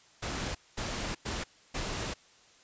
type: noise bursts at uneven times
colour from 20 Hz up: pink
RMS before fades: -35 dBFS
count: 4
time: 0.22-0.55 / 0.77-1.15 / 1.25-1.44 / 1.74-2.14 s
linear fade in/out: 10 ms
effects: white hiss -60 dBFS RMS until 2.63 s + resampled to 16000 Hz